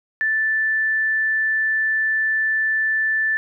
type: tone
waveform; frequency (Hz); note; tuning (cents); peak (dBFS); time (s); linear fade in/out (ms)
sine; 1760; A6; 0; -17; 0.21-3.37; 0
effects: none